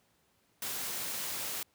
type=noise; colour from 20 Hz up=white; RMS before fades=-37 dBFS; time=0.62-1.63 s; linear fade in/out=2 ms; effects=pink hiss -71 dBFS RMS until 1.74 s + high-pass 80 Hz 12 dB/octave